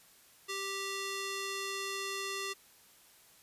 square tone with band-pass filter, 392 Hz, G4, in tune, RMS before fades -38 dBFS, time 0.48-2.54 s, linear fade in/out 20 ms, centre 4400 Hz, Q 0.56, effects white hiss -61 dBFS RMS until 3.42 s + resampled to 32000 Hz

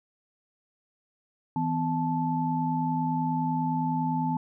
sine tone cluster, 161.9 / 251.8 / 873 Hz, E3 / B3 / A5, -31 / +34 / -14 cents, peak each -29 dBFS, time 1.56-4.37 s, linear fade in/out 2 ms, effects none

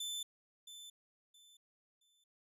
sawtooth tone with echo, 3527 Hz, A7, 3 cents sharp, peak -36 dBFS, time 0-0.23 s, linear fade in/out 5 ms, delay 670 ms, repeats 3, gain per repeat -11 dB, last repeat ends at 2.24 s, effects resampled to 32000 Hz

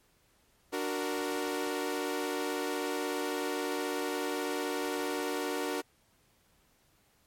sawtooth chord, D augmented, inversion none, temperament equal, 293.7 / 370 / 466.2 Hz, D4 / F#4 / A#4, 0 / 0 / 0 cents, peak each -32 dBFS, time 0.72-5.82 s, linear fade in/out 20 ms, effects pink hiss -68 dBFS RMS until 7.26 s + MP3 64 kbps

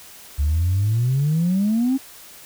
sine exponential sweep, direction up, 69.3 to 273.2 Hz, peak -15 dBFS, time 0.38-1.98 s, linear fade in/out 20 ms, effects tanh soft clip ceiling -13 dBFS + white hiss -43 dBFS RMS until 2.45 s

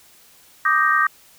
sine chord, Eb major seventh, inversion third, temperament equal, 1174.7 / 1244.5 / 1568 / 1864.7 Hz, D6 / Eb6 / G6 / Bb6, 0 / 0 / 0 / 0 cents, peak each -20 dBFS, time 0.65-1.07 s, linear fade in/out 5 ms, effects white hiss -51 dBFS RMS until 1.38 s

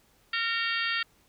harmonic tone with a mistuned harmonic, 460.2 Hz, A#4, 22 cents flat, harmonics 3 / 4 / 5 / 6 / 7 / 8 / 9 / 10, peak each -33 / -31 / -37 / -34 / -35 / -38 / -49 / -38 dBFS, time 0.33-1.03 s, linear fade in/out 5 ms, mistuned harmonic 5, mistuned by -27 cents, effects pink hiss -64 dBFS RMS until 1.28 s

